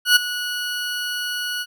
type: tone with ADSR envelope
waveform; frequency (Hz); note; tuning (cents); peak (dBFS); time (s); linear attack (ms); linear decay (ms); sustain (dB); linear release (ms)
20% pulse; 1465; F#6; -18; -4; 0.05-1.66; 110; 13; -15; 48
effects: none